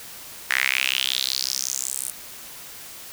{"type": "tone with high-pass filter sweep", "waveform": "sawtooth", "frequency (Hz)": 65.41, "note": "C2", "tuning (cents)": 0, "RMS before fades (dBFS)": -25, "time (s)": [0.5, 2.11], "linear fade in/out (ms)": 5, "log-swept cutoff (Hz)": [1800, 9700], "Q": 4.6, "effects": ["white hiss -40 dBFS RMS until 3.12 s"]}